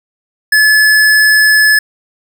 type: tone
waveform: square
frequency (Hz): 1719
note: A6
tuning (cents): -41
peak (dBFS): -6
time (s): 0.52-1.79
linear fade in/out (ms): 5
effects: none